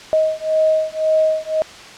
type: beating tone pair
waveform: sine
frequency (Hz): 628 / 629.9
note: D#5 / D#5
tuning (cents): +16 / +21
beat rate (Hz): 1.9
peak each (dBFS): -17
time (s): 0.13-1.62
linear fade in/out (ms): 0
effects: white hiss -37 dBFS RMS until 1.97 s + low-pass 5000 Hz 12 dB/octave